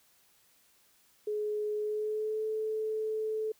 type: tone with pitch glide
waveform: sine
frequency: 421.9 to 435.3 Hz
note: G#4 to A4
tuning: +27 to -19 cents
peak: -30 dBFS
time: 1.27-3.52 s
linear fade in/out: 5 ms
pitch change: +54 cents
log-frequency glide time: 1.78-2.45 s
effects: white hiss -66 dBFS RMS until 3.59 s